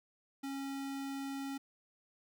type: tone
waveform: square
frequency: 274.2 Hz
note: C#4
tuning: 19 cents flat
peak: -39 dBFS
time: 0.43-1.58 s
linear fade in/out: 10 ms
effects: none